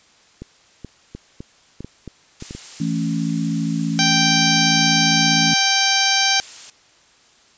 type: clicks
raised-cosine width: 3 ms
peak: -19 dBFS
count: 10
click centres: 0.42 / 0.847 / 1.15 / 1.405 / 1.806 / 1.846 / 2.077 / 2.424 / 2.509 / 2.55 s
type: noise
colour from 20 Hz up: blue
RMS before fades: -33 dBFS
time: 2.4-6.7 s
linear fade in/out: 2 ms
type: chord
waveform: sine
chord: A major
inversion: second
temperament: equal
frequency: 164.81 / 220 / 277.2 Hz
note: E3 / A3 / C#4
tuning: 0 / 0 / 0 cents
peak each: -22 / -24 / -24 dBFS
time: 2.8-5.54 s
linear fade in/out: 5 ms
type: harmonic tone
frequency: 783 Hz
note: G5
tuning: 2 cents flat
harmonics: 1 / 2 / 3 / 4 / 5 / 6 / 7 / 8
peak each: -23 / -23 / -23 / -23 / -23 / -23 / -23 / -23 dBFS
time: 3.99-6.4 s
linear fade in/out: 0 ms
effects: white hiss -53 dBFS RMS until 7.57 s + resampled to 16000 Hz